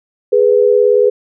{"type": "tone pair together", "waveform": "sine", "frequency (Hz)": [415.3, 493.9], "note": ["G#4", "B4"], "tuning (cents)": [0, 0], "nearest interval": "minor third", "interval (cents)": 300, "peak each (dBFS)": -10, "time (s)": [0.32, 1.1], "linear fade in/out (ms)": 10, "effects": []}